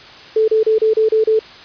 sine tone bursts, 438.4 Hz, A4, 6 cents flat, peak -10 dBFS, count 7, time 0.36-1.392 s, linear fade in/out 5 ms, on 120 ms, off 32 ms, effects white hiss -38 dBFS RMS until 1.64 s + resampled to 11025 Hz

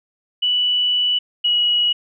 sine tone pair in turn, 2960 / 2914 Hz, F#7 / F#7, 0 / -27 cents, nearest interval unison, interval 27 cents, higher first, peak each -15 / -14 dBFS, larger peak second, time 0.42-1.19 / 1.44-1.93 s, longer first, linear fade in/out 10 ms, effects none

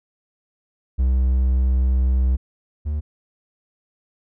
triangle tone pair in turn, 64 / 74.51 Hz, C2 / D2, -38 / +26 cents, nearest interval minor third, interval 264 cents, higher second, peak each -13 / -19 dBFS, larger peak first, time 0.98-2.37 / 2.85-3.01 s, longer first, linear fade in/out 20 ms, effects none

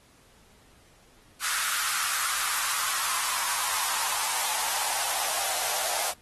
white noise with high-pass filter sweep, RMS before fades -28 dBFS, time 1.4-6.14 s, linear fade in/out 50 ms, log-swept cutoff 1400 to 670 Hz, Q 3.4, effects pink hiss -59 dBFS RMS until 6.21 s + AAC 32 kbps

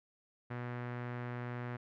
sawtooth tone with low-pass filter, 122 Hz, B2, 21 cents flat, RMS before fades -41 dBFS, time 0.5-1.77 s, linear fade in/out 10 ms, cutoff 1800 Hz, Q 1.9, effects none

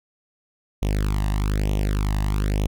sawtooth tone with flanger, 50.9 Hz, G#1, 34 cents flat, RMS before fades -22 dBFS, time 0.82-2.67 s, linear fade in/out 5 ms, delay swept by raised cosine 0.32 to 1.08 ms, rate 1.1 Hz, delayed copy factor +0.9, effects none

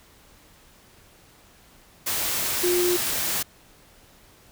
sine tone in noise, 355.2 Hz, F4, 29 cents sharp, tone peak -20 dBFS, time 2.63-2.97 s, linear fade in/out 10 ms, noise white, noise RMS -26 dBFS, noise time 2.06-3.43 s, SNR +3 dB, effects pink hiss -54 dBFS RMS until 4.51 s

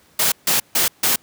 white noise bursts, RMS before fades -17 dBFS, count 4, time 0.19-1.16 s, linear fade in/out 5 ms, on 130 ms, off 150 ms, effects pink hiss -54 dBFS RMS until 1.22 s + high-pass 100 Hz 12 dB/octave

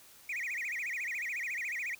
sine tone with vibrato, 2156 Hz, C#7, 49 cents flat, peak -31 dBFS, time 0.29-1.95 s, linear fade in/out 5 ms, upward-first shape sine, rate 14 Hz, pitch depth 260 cents each way, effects tanh soft clip ceiling -33 dBFS + white hiss -57 dBFS RMS until 1.99 s

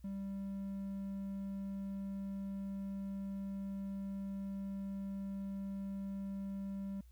triangle tone, 196 Hz, G3, in tune, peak -37 dBFS, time 0.04-7.01 s, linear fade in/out 5 ms, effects added 60 Hz sine -56 dBFS peak until 7.11 s + white hiss -75 dBFS RMS until 7.11 s

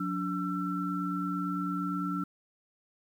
sine tone cluster, 180.3 / 289.1 / 1341 Hz, F#3 / D4 / E6, -45 / -27 / +29 cents, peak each -33 / -34 / -35 dBFS, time 0-2.24 s, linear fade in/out 5 ms, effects 10-bit

